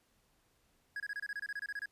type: tone bursts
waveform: triangle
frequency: 1660 Hz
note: G#6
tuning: 1 cent flat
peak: -35 dBFS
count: 14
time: 0.96-1.858 s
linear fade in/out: 2 ms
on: 40 ms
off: 26 ms
effects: pink hiss -73 dBFS RMS until 1.91 s + resampled to 32000 Hz